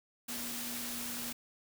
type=tone in noise; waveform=sine; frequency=240 Hz; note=B3; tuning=49 cents flat; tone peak=-45 dBFS; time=0.28-1.33 s; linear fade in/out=10 ms; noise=white; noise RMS=-40 dBFS; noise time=0.28-1.33 s; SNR=-8 dB; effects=none